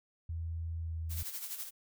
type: tone with pitch glide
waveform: sine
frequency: 82.5 to 81.41 Hz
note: E2 to E2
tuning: +2 to -21 cents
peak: -35 dBFS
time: 0.29-1.23 s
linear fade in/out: 5 ms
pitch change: -23 cents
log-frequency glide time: 0.8-0.95 s
type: noise with tremolo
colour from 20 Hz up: blue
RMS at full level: -39 dBFS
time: 1.09-1.71 s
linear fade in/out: 50 ms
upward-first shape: sine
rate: 12 Hz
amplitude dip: 60%
effects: none